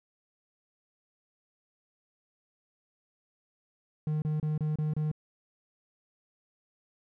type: tone bursts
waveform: triangle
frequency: 153.1 Hz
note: D#3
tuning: 28 cents flat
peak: -25 dBFS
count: 6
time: 4.07-5.115 s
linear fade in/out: 2 ms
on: 150 ms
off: 29 ms
effects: none